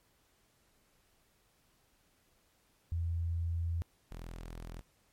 sine / sawtooth tone pair in turn, 84.1 / 41.77 Hz, E2 / E1, +35 / +24 cents, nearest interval octave, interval 1211 cents, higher first, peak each -31 / -39 dBFS, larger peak first, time 2.92-3.82 / 4.11-4.81 s, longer first, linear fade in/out 0 ms, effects pink hiss -71 dBFS RMS until 5.12 s + MP3 64 kbps

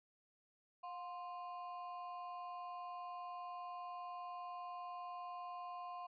triangle ring-modulated tone, 880 Hz, A5, in tune, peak -40 dBFS, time 0.83-6.07 s, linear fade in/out 10 ms, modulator 165 Hz, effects resampled to 11025 Hz

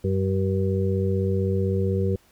harmonic tone, 95.8 Hz, G2, 39 cents flat, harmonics 1 / 2 / 4 / 5, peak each -23 / -27 / -27 / -29 dBFS, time 0.04-2.16 s, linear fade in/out 5 ms, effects pink hiss -59 dBFS RMS until 2.31 s

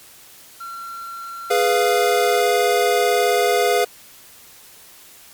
triangle tone, 1365 Hz, F6, 40 cents flat, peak -28 dBFS, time 0.6-2.41 s, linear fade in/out 10 ms
square chord, F diminished, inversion first, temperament equal, 415.3 / 493.9 / 698.5 Hz, Ab4 / Cb5 / F5, 0 / 0 / 0 cents, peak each -20 dBFS, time 1.5-3.85 s, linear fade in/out 10 ms
effects white hiss -45 dBFS RMS until 5.33 s + MP3 96 kbps

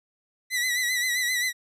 sawtooth tone with vibrato, 1975.5 Hz, B6, in tune, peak -20 dBFS, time 0.5-1.53 s, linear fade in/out 50 ms, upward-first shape sine, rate 7.6 Hz, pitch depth 58 cents each way, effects resampled to 32000 Hz

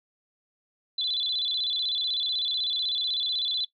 sine tone with vibrato, 3729 Hz, A#7, in tune, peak -25 dBFS, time 0.98-3.65 s, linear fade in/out 5 ms, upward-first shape square, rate 16 Hz, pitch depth 130 cents each way, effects noise-tail reverb RT60 0.1 s tail -18 dB re dry

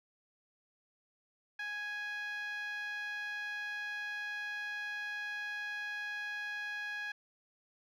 10% pulse tone with band-pass filter, 830.6 Hz, G#5, in tune, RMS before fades -40 dBFS, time 1.59-7.12 s, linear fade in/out 5 ms, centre 1700 Hz, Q 2.8, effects none

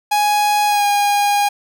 45% pulse tone with pitch glide, 832 to 816.3 Hz, G#5 to G#5, +3 to -30 cents, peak -13 dBFS, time 0.11-1.49 s, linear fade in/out 10 ms, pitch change -33 cents, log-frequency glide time 0.67-0.85 s, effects none

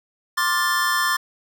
square chord, D minor seventh, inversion third, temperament just, 1057.2 / 1174.7 / 1409.6 / 1762 Hz, C6 / D6 / F6 / A6, +18 / 0 / +16 / +2 cents, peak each -25 / -26 / -29 / -23 dBFS, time 0.37-1.17 s, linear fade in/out 10 ms, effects none

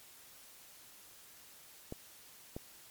clicks, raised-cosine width 2 ms, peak -27 dBFS, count 2, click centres 1.924 / 2.565 s, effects white hiss -57 dBFS RMS until 2.9 s + MP3 96 kbps

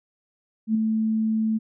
sine tone with ADSR envelope, 220 Hz, A3, in tune, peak -16 dBFS, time 0.67-1.59 s, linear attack 78 ms, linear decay 6 ms, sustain -4 dB, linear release 23 ms, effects none

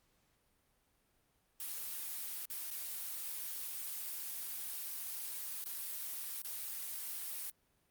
blue noise with dropouts, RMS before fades -42 dBFS, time 1.6-7.5 s, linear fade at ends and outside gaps 2 ms, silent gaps 2.455-2.5 / 2.705-2.71 / 5.641-5.658 / 6.419-6.446 s, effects pink hiss -75 dBFS RMS until 7.9 s + Opus 48 kbps

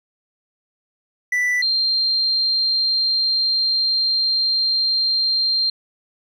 triangle / sine tone pair in turn, 1977 / 4177 Hz, B6 / C8, +1 / -4 cents, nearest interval octave + minor second, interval 1295 cents, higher second, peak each -15 / -16 dBFS, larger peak first, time 1.32-1.62 / 1.62-5.7 s, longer second, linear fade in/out 5 ms, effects none

